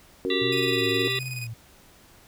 sine chord, F# major, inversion second, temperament just, 277.5 / 370 / 462.5 Hz, C#4 / F#4 / A#4, +2 / 0 / -14 cents, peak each -30 / -27 / -29 dBFS, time 0.25-1.08 s, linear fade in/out 0 ms
harmonic tone, 391.8 Hz, G4, 1 cent flat, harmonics 1 / 3 / 5 / 7 / 9 / 10, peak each -32 / -39 / -31 / -33 / -31 / -30 dBFS, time 0.3-1.19 s, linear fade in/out 2 ms
sine tone with vibrato, 120.1 Hz, B2, 48 cents flat, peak -32 dBFS, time 0.41-1.54 s, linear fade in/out 10 ms, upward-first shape sine, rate 1.5 Hz, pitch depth 120 cents each way
sawtooth tone with tremolo, 2489 Hz, D#7, in tune, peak -29 dBFS, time 0.52-1.47 s, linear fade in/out 5 ms, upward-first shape square, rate 19 Hz, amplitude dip 55%
effects pink hiss -54 dBFS RMS until 2.27 s

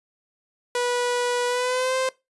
sawtooth tone with pitch glide, 488.7 to 520.8 Hz, B4 to C5, -18 to -8 cents, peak -18 dBFS, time 0.75-2.09 s, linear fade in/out 2 ms, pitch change +110 cents, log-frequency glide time 1.47-1.96 s, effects noise-tail reverb RT60 0.2 s tail -19 dB re dry + resampled to 24000 Hz

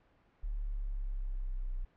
sine exponential sweep, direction down, 36.71 to 30.87 Hz, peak -33 dBFS, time 0.43-1.85 s, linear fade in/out 10 ms, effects pink hiss -68 dBFS RMS until 1.96 s + low-pass 2000 Hz 12 dB/octave

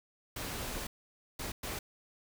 pink noise bursts at uneven times, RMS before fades -39 dBFS, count 3, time 0.36-0.87 / 1.39-1.52 / 1.63-1.79 s, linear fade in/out 5 ms, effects none

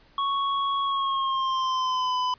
square tone with pitch glide, 1108.7 to 1005 Hz, C#6 to B5, 0 to +30 cents, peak -24 dBFS, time 0.18-2.34 s, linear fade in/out 2 ms, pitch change -170 cents, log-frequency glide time 0.84-2.16 s, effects pink hiss -58 dBFS RMS until 2.38 s + resampled to 11025 Hz

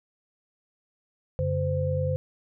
sine tone cluster, 92.5 / 142.2 / 515 Hz, F#2 / C#3 / C5, 0 / +45 / -28 cents, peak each -28 dBFS, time 1.39-2.16 s, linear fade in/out 0 ms, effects none

